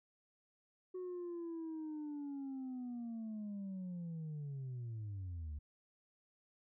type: linear sweep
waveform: sine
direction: down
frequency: 370 to 70.9 Hz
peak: -39 dBFS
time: 0.94-5.59 s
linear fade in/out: 10 ms
effects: tanh soft clip ceiling -40 dBFS